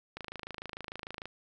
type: click train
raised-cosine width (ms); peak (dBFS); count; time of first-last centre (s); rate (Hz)
0.3; -24; 30; 0.17-1.256; 26.7
effects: none